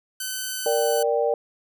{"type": "tone with pitch glide", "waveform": "5% pulse", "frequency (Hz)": [1521, 1506.1], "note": ["F#6", "F#6"], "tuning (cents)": [47, 30], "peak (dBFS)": -17, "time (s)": [0.2, 1.03], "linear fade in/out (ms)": 5, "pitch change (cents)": -17, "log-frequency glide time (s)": [0.48, 0.9]}
{"type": "chord", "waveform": "sine", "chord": "G minor", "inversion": "first", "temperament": "equal", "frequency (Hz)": [466.2, 587.3, 784], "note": ["Bb4", "D5", "G5"], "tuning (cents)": [0, 0, 0], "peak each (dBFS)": [-22, -23, -27], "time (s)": [0.66, 1.34], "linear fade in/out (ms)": 2}
{"effects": []}